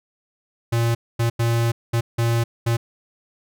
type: tone bursts at uneven times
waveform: square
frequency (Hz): 116.54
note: A#2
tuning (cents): 0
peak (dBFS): -18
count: 6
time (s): 0.72-0.95 / 1.19-1.3 / 1.39-1.72 / 1.93-2.01 / 2.18-2.44 / 2.66-2.77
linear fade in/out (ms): 10
effects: none